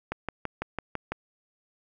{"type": "click train", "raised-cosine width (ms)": 0.5, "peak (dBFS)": -15, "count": 7, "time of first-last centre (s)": [0.12, 1.12], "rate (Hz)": 6, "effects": []}